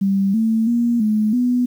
sine tone with pitch steps, 195.8 / 223.3 / 236.8 / 214 / 246.8 Hz, G3 / A3 / A#3 / A3 / B3, -2 / +26 / +27 / -48 / -1 cents, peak -14 dBFS, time 0.01-1.66 s, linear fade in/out 10 ms, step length 330 ms, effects 8-bit

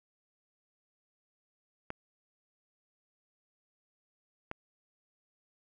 clicks, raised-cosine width 0.5 ms, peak -22 dBFS, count 2, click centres 1.904 / 4.514 s, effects none

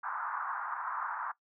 pink band-pass noise, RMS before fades -37 dBFS, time 0.03-1.32 s, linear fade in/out 10 ms, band 890 to 1500 Hz, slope 48 dB/octave, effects noise-tail reverb RT60 0.1 s tail -18 dB re dry

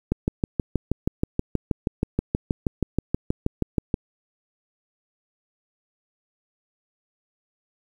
click train, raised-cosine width 3 ms, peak -8 dBFS, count 25, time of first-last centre 0.12-3.942 s, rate 6.28 Hz, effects 8-bit

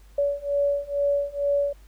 sine beating tone pair, 568 / 570.2 Hz, C#5 / C#5, +42 / +49 cents, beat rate 2.2 Hz, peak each -25 / -24 dBFS, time 0.18-1.73 s, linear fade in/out 5 ms, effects added 50 Hz sine -47 dBFS peak until 1.87 s + pink hiss -60 dBFS RMS until 1.87 s

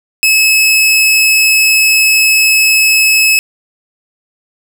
sawtooth tone, 2587 Hz, E7, 33 cents flat, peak -3 dBFS, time 0.23-3.39 s, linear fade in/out 0 ms, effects none

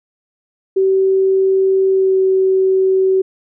sine tone with pitch glide, 383.2 to 379.7 Hz, G4 to F#4, -39 to +45 cents, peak -10 dBFS, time 0.76-3.22 s, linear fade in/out 10 ms, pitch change -16 cents, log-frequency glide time 1.89-2.18 s, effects none

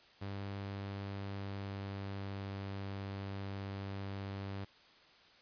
sawtooth tone with pitch glide, 99.2 to 98.34 Hz, G2 to G2, +21 to +6 cents, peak -36 dBFS, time 0.21-4.65 s, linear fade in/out 10 ms, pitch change -15 cents, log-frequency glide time 0.93-2.61 s, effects white hiss -62 dBFS RMS until 5.41 s + resampled to 11025 Hz

